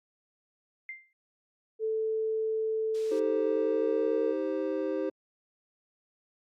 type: tone with exponential decay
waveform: sine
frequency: 2093 Hz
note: C7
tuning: in tune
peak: -34 dBFS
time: 0.89-1.13 s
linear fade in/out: 1 ms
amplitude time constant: 51 ms
type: tone with pitch glide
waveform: sine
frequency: 440 to 454.5 Hz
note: A4 to A#4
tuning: 0 to -44 cents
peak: -27 dBFS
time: 1.79-4.35 s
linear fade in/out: 50 ms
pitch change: +56 cents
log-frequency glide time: 3.43-4.22 s
type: noise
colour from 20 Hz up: blue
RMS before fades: -42 dBFS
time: 2.94-3.2 s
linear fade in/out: 10 ms
type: chord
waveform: triangle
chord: C minor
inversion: first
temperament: just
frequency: 314 / 392.4 / 523.3 Hz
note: Eb4 / G4 / C5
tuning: +16 / +2 / 0 cents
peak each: -31 dBFS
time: 3.11-5.1 s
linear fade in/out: 10 ms
effects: low-pass 5000 Hz 12 dB/octave + Opus 48 kbps